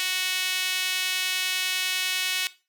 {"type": "tone with high-pass filter", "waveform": "sawtooth", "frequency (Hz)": 370, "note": "F#4", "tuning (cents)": 0, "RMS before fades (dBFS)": -27, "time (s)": [0, 2.47], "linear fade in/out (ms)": 0, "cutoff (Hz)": 2700, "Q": 1.6, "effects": ["noise-tail reverb RT60 0.3 s tail -17 dB re dry"]}